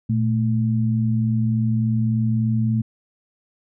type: tone pair together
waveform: sine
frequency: 116.5 / 219.9 Hz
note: A#2 / A3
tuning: -1 / -1 cents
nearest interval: major seventh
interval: 1100 cents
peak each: -19 / -21 dBFS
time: 0.09-2.82 s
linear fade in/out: 10 ms
effects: none